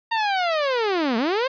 sawtooth linear two-way sweep, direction down then up, 928 to 214.3 to 546 Hz, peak -16 dBFS, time 0.11-1.48 s, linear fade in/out 10 ms, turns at 1.17 s, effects resampled to 11025 Hz + 9-bit

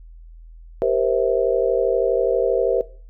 sine chord, C dominant seventh, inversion second, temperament just, 392.4 / 470.9 / 523.3 / 654.1 Hz, G4 / Bb4 / C5 / E5, +2 / +18 / 0 / -14 cents, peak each -23 / -20 / -21 / -24 dBFS, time 0.82-2.81 s, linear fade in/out 0 ms, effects noise-tail reverb RT60 0.4 s tail -18 dB re dry + added 41 Hz sine -39 dBFS peak until 3.09 s

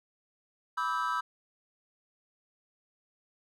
triangle chord, E minor seventh, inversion second, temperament equal with one note detuned, 987.8 / 1174.7 / 1296.6 / 1568 Hz, B5 / D6 / E6 / G6, 0 / 0 / -29 / 0 cents, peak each -32 / -36 / -30 / -35 dBFS, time 0.77-1.21 s, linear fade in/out 10 ms, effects none

